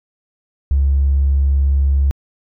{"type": "tone", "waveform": "triangle", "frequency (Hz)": 69, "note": "C#2", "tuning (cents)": -7, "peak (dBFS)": -7, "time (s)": [0.71, 2.11], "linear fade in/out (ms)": 0, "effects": ["tanh soft clip ceiling -9 dBFS"]}